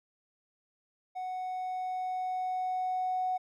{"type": "tone with level ramp", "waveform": "triangle", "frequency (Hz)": 740, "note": "F#5", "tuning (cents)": 0, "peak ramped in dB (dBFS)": [-32, -24], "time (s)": [1.15, 3.38], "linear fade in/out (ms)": 20, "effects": ["tanh soft clip ceiling -26 dBFS"]}